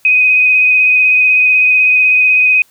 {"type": "tone with vibrato", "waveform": "sine", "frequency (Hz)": 2507, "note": "D#7", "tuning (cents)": 12, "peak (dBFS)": -6, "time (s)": [0.05, 2.62], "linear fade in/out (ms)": 2, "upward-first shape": "triangle", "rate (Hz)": 16, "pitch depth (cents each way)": 19, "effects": ["white hiss -51 dBFS RMS until 2.7 s"]}